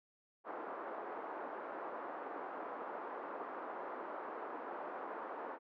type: band-pass noise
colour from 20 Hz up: white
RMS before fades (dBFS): -45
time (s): 0.44-5.59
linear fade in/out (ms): 50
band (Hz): 310 to 1200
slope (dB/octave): 24
effects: none